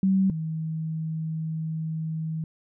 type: tone pair in turn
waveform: sine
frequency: 191.4 / 159.43 Hz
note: G3 / D#3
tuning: -41 / +43 cents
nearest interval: minor third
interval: 316 cents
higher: first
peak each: -18 / -27 dBFS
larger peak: first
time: 0.03-0.3 / 0.3-2.44 s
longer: second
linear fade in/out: 2 ms
effects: none